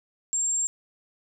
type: tone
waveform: sine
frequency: 7420 Hz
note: A#8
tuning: 9 cents flat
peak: -23 dBFS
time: 0.33-0.67 s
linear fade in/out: 0 ms
effects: none